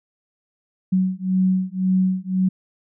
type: beating tone pair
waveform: sine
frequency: 185.7 / 187.6 Hz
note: F#3 / F#3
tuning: +7 / +24 cents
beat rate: 1.9 Hz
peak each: -20 dBFS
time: 0.92-2.49 s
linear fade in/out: 10 ms
effects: none